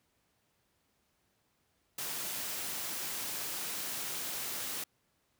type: high-pass noise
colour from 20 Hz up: white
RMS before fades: -38 dBFS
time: 1.98-4.84 s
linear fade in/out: 5 ms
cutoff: 100 Hz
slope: 12 dB/octave
effects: pink hiss -75 dBFS RMS until 5.39 s + high-pass 60 Hz 12 dB/octave